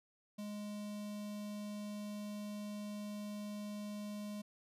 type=tone with notch filter; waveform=square; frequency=207.7 Hz; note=G#3; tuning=in tune; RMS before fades=-44 dBFS; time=0.38-4.42 s; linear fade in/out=10 ms; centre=1600 Hz; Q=1.2; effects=resampled to 32000 Hz